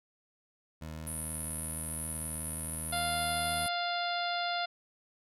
20% pulse tone with vibrato, 79 Hz, D#2, 27 cents sharp, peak -35 dBFS, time 0.81-3.67 s, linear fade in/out 10 ms, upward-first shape sine, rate 6.4 Hz, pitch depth 11 cents each way
white band-pass noise, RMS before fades -40 dBFS, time 1.07-3.68 s, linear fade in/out 0 ms, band 9600 to 11000 Hz, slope 96 dB/octave
harmonic tone, 698.5 Hz, F5, in tune, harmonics 1 / 2 / 3 / 4 / 5 / 6 / 7, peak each -33 / -37 / -42 / -44 / -39 / -42 / -45 dBFS, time 2.92-4.66 s, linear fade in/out 10 ms
effects none

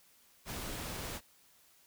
pink noise, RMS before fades -41 dBFS, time 0.45-1.21 s, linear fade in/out 50 ms, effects white hiss -65 dBFS RMS until 1.86 s

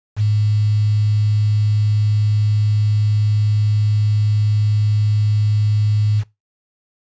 sine tone with quantisation, 105.6 Hz, G#2, 29 cents sharp, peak -13 dBFS, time 0.16-6.24 s, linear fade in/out 50 ms, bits 6, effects noise-tail reverb RT60 0.2 s tail -20 dB re dry + resampled to 16000 Hz

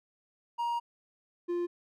triangle tone pair in turn, 944 / 349 Hz, A#5 / F4, +22 / -1 cents, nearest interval octave + perfect fourth, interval 1723 cents, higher first, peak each -27 dBFS, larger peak neither, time 0.58-0.8 / 1.48-1.67 s, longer first, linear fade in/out 20 ms, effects none

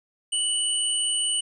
sine tone pair together, 2959 / 8806 Hz, F#7 / C#9, -1 / -13 cents, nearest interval octave + perfect fifth, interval 1888 cents, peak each -25 dBFS, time 0.32-1.41 s, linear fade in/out 10 ms, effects none

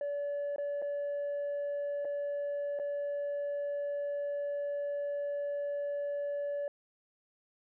sine tone with dropouts, 574 Hz, D5, 40 cents flat, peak -30 dBFS, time 0.01-6.68 s, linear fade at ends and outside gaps 2 ms, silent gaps 0.561-0.582 / 0.818-0.823 / 2.048-2.052 / 2.79-2.797 s, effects tanh soft clip ceiling -31 dBFS

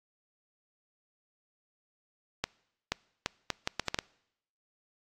accelerating click train, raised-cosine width 0.2 ms, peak -11 dBFS, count 9, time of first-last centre 2.44-3.988 s, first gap 480 ms, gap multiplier 0.71, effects noise-tail reverb RT60 0.8 s tail -25 dB re dry + AAC 64 kbps

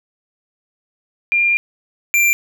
sine / square tone pair in turn, 2397 / 2367 Hz, D7 / D7, +35 / +13 cents, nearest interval unison, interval 22 cents, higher first, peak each -12 dBFS, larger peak neither, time 1.32-1.57 / 2.14-2.33 s, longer first, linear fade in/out 0 ms, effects none

